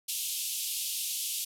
white band-pass noise, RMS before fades -34 dBFS, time 0.08-1.45 s, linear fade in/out 10 ms, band 2700 to 14000 Hz, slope 48 dB/octave, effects none

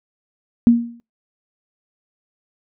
sine tone with exponential decay, 235.3 Hz, A#3, 16 cents sharp, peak -4 dBFS, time 0.67-1 s, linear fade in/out 0 ms, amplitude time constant 70 ms, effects noise-tail reverb RT60 0.2 s tail -23 dB re dry

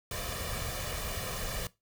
pink noise with comb filter, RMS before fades -36 dBFS, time 0.11-1.67 s, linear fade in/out 2 ms, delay 1.7 ms, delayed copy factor +0.65, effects noise-tail reverb RT60 0.2 s tail -18 dB re dry

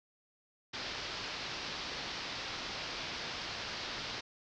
white low-pass noise, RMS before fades -41 dBFS, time 0.73-4.21 s, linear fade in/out 10 ms, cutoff 5300 Hz, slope 48 dB/octave, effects none

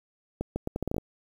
accelerating click train, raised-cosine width 2 ms, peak -16 dBFS, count 10, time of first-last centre 0.41-0.982 s, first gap 150 ms, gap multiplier 0.76, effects 8-bit

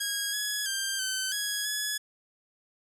10% pulse tone with pitch steps, 1643 / 1683 / 1583 / 1534 / 1667 / 1695 Hz, G#6 / G#6 / G6 / G6 / G#6 / G#6, -19 / +23 / +17 / -38 / +6 / +35 cents, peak -20 dBFS, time 0-1.98 s, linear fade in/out 10 ms, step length 330 ms, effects none

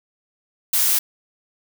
blue noise, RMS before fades -18 dBFS, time 0.73-0.99 s, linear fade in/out 5 ms, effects none

